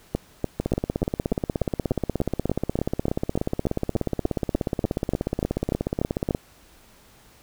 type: two click trains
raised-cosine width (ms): 2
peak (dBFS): -9 / -10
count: 22 / 97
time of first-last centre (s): 0.15-6.308 / 0.6-6.349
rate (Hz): 3.41 / 16.7
effects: pink hiss -54 dBFS RMS until 7.42 s